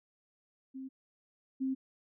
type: tone pair in turn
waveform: sine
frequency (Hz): 264.5 / 264.5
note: C4 / C4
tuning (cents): +19 / +19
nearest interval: unison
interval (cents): 0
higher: neither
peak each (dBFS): -40 / -30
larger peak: second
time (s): 0.74-0.89 / 1.6-1.75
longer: neither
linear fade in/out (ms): 20
effects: none